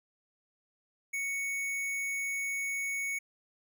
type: tone with hard clipping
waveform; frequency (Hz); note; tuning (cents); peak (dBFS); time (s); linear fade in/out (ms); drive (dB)
sine; 2222; C#7; +4; -33; 1.13-3.19; 10; 15
effects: none